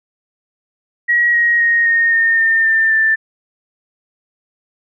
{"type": "tone with pitch steps", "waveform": "sine", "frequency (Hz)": [1907, 1887.3, 1867.8, 1848.4, 1829.3, 1810.4, 1791.7, 1773.1], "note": ["A#6", "A#6", "A#6", "A#6", "A#6", "A6", "A6", "A6"], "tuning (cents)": [39, 21, 3, -15, -33, 49, 31, 13], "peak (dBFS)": -10, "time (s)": [1.08, 3.16], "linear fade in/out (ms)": 20, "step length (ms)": 260, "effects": []}